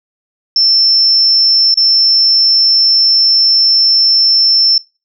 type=tone with dropouts; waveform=sine; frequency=5350 Hz; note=E8; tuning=25 cents sharp; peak=-6 dBFS; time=0.56-4.78 s; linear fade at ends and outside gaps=2 ms; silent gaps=1.742-1.773 s; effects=noise-tail reverb RT60 0.3 s tail -22 dB re dry